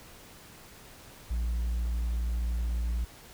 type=tone with hard clipping; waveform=triangle; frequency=58.27 Hz; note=A#1; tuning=in tune; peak=-26 dBFS; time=1.3-3.05 s; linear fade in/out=10 ms; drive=1 dB; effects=pink hiss -51 dBFS RMS until 3.33 s